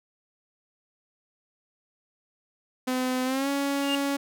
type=tone with pitch glide; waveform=sawtooth; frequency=255.1 to 279.8 Hz; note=C4 to C#4; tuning=-44 to +16 cents; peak=-21 dBFS; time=2.87-4.17 s; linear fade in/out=10 ms; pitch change=+160 cents; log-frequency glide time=3.24-3.49 s
type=tone with exponential growth; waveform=triangle; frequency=2814 Hz; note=F7; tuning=12 cents sharp; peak=-21 dBFS; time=3.71-3.95 s; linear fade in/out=1 ms; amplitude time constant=51 ms
effects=none